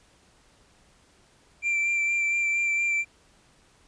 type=tone with vibrato; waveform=triangle; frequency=2356 Hz; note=D7; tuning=5 cents sharp; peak=-21 dBFS; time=1.62-3.05 s; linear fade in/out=50 ms; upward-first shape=sine; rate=4.3 Hz; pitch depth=17 cents each way; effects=pink hiss -60 dBFS RMS until 3.87 s + resampled to 22050 Hz